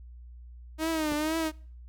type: tone with vibrato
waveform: sawtooth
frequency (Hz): 311.1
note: D#4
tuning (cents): 0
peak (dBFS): -23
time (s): 0.78-1.52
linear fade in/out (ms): 50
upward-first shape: triangle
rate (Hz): 2.1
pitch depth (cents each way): 98
type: clicks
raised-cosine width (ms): 2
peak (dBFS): -26 / -29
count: 2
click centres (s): 1.12 / 1.132
effects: noise-tail reverb RT60 0.5 s tail -25 dB re dry + added 60 Hz sine -44 dBFS peak until 1.88 s